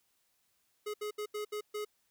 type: tone bursts at uneven times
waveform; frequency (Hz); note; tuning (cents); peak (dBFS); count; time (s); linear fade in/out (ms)
square; 420.6; G#4; +22; -36; 6; 0.86-0.94 / 1.01-1.11 / 1.18-1.26 / 1.34-1.45 / 1.52-1.61 / 1.74-1.85; 10
effects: white hiss -75 dBFS RMS until 2.1 s